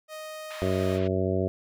sawtooth tone, 622.3 Hz, D#5, in tune, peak -33 dBFS, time 0.08-1 s, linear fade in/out 50 ms
pink band-pass noise, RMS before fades -44 dBFS, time 0.5-1.08 s, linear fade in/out 10 ms, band 1000 to 3700 Hz, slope 24 dB/octave
harmonic tone, 94 Hz, F#2, 28 cents sharp, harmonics 1 / 2 / 3 / 4 / 5 / 6 / 7, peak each -29 / -31 / -33 / -29 / -33 / -33 / -33 dBFS, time 0.62-1.48 s, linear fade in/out 0 ms
effects none

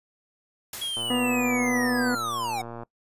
white noise with exponential decay, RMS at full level -33 dBFS, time 0.73-1.33 s, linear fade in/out 2 ms, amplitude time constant 130 ms
square linear sweep, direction down, 3332 to 730 Hz, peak -28 dBFS, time 0.81-2.62 s, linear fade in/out 10 ms
click train, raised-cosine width 1 ms, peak -24 dBFS, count 219, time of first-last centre 0.97-2.833 s, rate 117 Hz
harmonic tone, 246.9 Hz, B3, in tune, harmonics 1 / 2 / 3 / 4 / 5 / 7 / 8, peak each -24 / -30 / -34 / -36 / -38 / -41 / -42 dBFS, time 1.1-2.15 s, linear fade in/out 5 ms
effects noise-tail reverb RT60 0.1 s tail -22 dB re dry + resampled to 32000 Hz

